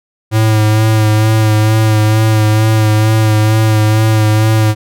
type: tone with vibrato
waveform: square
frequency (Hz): 108.7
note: A2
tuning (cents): -21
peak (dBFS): -8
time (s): 0.31-4.75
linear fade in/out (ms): 50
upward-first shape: sine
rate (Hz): 2.2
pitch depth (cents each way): 25
effects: none